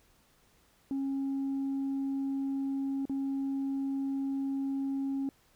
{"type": "tone with dropouts", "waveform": "sine", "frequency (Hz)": 272.8, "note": "C#4", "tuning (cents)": -28, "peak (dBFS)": -28, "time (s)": [0.91, 5.29], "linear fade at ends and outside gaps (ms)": 1, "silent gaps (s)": [3.054, 3.096], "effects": ["tanh soft clip ceiling -28 dBFS", "pink hiss -66 dBFS RMS until 5.55 s"]}